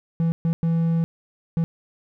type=tone bursts at uneven times; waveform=triangle; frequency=165.6 Hz; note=E3; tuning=8 cents sharp; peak=-16 dBFS; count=4; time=0.2-0.32 / 0.45-0.53 / 0.63-1.04 / 1.57-1.64 s; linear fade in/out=0 ms; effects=none